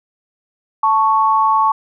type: tone pair together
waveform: sine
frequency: 880 / 1108.7 Hz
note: A5 / C#6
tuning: 0 / 0 cents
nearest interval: major third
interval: 400 cents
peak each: -14 / -13 dBFS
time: 0.83-1.72 s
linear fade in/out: 5 ms
effects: none